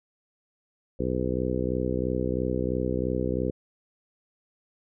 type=harmonic tone; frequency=63 Hz; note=B1; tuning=35 cents sharp; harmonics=1 / 2 / 3 / 4 / 5 / 6 / 7 / 8; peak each=-33 / -33 / -33 / -33 / -33 / -33 / -33 / -33 dBFS; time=0.99-3.51 s; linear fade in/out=10 ms; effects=none

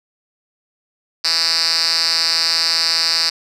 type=tone with band-pass filter; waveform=5% pulse; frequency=164.81 Hz; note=E3; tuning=in tune; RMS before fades=-17 dBFS; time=1.24-3.3 s; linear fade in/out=10 ms; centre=4700 Hz; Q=4.9; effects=none

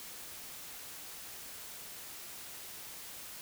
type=silence; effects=white hiss -47 dBFS RMS until 3.41 s

